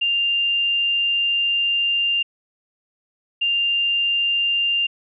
sine tone pair in turn, 2794 / 2794 Hz, F7 / F7, 0 / 0 cents, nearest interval unison, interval 0 cents, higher neither, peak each -17 dBFS, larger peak neither, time 0.01-2.23 / 3.41-4.87 s, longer first, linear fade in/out 10 ms, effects none

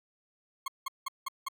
40% pulse tone bursts, 1080 Hz, C#6, 45 cents flat, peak -31 dBFS, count 5, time 0.66-1.485 s, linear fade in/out 5 ms, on 21 ms, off 180 ms, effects none

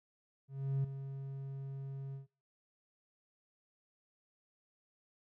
triangle tone with ADSR envelope, 136.4 Hz, C#3, 28 cents flat, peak -26 dBFS, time 0.48-2.27 s, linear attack 360 ms, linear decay 7 ms, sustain -12 dB, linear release 130 ms, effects noise-tail reverb RT60 0.3 s tail -21 dB re dry + tanh soft clip ceiling -25 dBFS

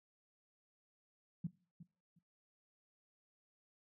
sine tone with echo, 170.9 Hz, F3, 37 cents flat, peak -35 dBFS, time 1.44-1.47 s, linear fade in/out 5 ms, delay 360 ms, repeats 2, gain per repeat -15 dB, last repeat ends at 2.19 s, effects noise-tail reverb RT60 0.4 s tail -21 dB re dry + high-pass 80 Hz 12 dB/octave

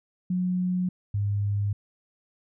sine tone pair in turn, 181.7 / 101.78 Hz, F#3 / G#2, -31 / -34 cents, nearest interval minor seventh, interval 1003 cents, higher first, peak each -23 dBFS, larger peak neither, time 0.3-0.89 / 1.14-1.73 s, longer neither, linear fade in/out 5 ms, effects none

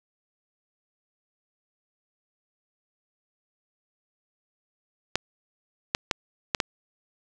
clicks, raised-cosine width 0.2 ms, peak -5 dBFS, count 5, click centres 5.156 / 5.949 / 6.112 / 6.548 / 6.602 s, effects none

